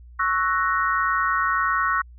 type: chord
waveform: sine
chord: F# dominant seventh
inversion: second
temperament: equal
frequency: 1108.7 / 1318.5 / 1480 / 1864.7 Hz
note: C#6 / E6 / F#6 / A#6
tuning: 0 / 0 / 0 / 0 cents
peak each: -23 / -25 / -25 / -27 dBFS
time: 0.19-2.02 s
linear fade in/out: 10 ms
effects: added 60 Hz sine -42 dBFS peak until 2.18 s